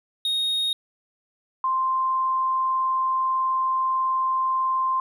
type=tone pair in turn; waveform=triangle / sine; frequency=3729 / 1046.4 Hz; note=A#7 / C6; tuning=0 / 0 cents; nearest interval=octave + minor seventh; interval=2200 cents; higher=first; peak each=-20 dBFS; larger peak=neither; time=0.25-0.73 / 1.64-5 s; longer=second; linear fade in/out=2 ms; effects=none